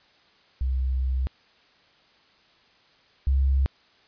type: tone pair in turn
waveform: sine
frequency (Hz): 64.7 / 67.41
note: C2 / C#2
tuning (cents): -19 / -48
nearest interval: minor second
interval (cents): 71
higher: second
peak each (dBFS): -22 / -18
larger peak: second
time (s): 0.61-1.27 / 3.27-3.66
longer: first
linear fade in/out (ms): 0
effects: white hiss -59 dBFS RMS until 4.07 s + resampled to 11025 Hz